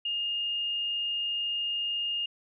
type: tone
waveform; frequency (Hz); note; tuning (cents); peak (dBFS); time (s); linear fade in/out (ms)
sine; 2833; F7; +24; -28; 0.05-2.26; 5
effects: none